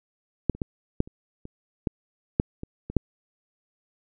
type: clicks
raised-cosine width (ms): 3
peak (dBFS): -7 / -28 / -14 / -8 / -30 / -26 / -11 / -6 / -21 / -21 / -6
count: 11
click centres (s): 0.497 / 0.55 / 0.618 / 1.004 / 1.075 / 1.454 / 1.872 / 2.399 / 2.634 / 2.9 / 2.967
effects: none